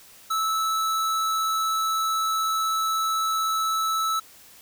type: tone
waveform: square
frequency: 1309 Hz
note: E6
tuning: 13 cents flat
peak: -23 dBFS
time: 0.3-4.2 s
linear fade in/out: 10 ms
effects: white hiss -50 dBFS RMS until 4.61 s